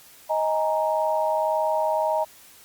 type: chord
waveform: sine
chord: D# suspended fourth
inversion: none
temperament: equal with one note detuned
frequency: 626.6 / 830.6 / 932.3 Hz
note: D#5 / G#5 / A#5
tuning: +12 / 0 / 0 cents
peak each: -23 / -28 / -25 dBFS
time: 0.29-2.25 s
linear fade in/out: 20 ms
effects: white hiss -50 dBFS RMS until 2.64 s + Opus 48 kbps